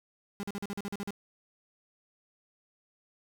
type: tone bursts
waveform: 35% pulse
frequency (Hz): 201.8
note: G#3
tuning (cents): -49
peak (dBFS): -32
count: 10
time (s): 0.4-1.106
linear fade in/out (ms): 0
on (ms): 31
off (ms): 44
effects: none